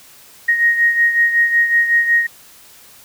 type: beating tone pair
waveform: sine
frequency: 1871 / 1876.4 Hz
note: A#6 / A#6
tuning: +6 / +11 cents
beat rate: 5.4 Hz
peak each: -12 / -19 dBFS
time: 0.48-2.27 s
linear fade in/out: 10 ms
effects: white hiss -44 dBFS RMS until 3.04 s